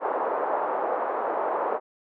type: band-pass noise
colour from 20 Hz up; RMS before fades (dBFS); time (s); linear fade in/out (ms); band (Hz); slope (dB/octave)
pink; -27; 0-1.8; 50; 460 to 1100; 24
effects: none